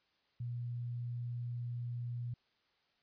sine tone, 120.5 Hz, B2, 42 cents flat, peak -37 dBFS, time 0.4-2.34 s, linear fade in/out 5 ms, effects white hiss -75 dBFS RMS until 3.02 s + resampled to 11025 Hz

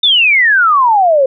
sine exponential sweep, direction down, 3650 to 516 Hz, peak -6 dBFS, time 0.03-1.26 s, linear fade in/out 5 ms, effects none

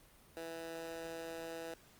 15% pulse tone with high-pass filter, 164.81 Hz, E3, in tune, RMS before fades -45 dBFS, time 0.37-1.74 s, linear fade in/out 0 ms, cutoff 450 Hz, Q 1.3, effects pink hiss -63 dBFS RMS until 1.99 s + Opus 32 kbps

